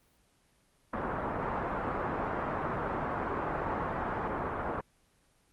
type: low-pass noise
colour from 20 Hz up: white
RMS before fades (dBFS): -34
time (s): 0.93-4.81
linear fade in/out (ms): 5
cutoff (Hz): 1300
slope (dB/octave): 24
effects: pink hiss -68 dBFS RMS until 5.52 s + Opus 24 kbps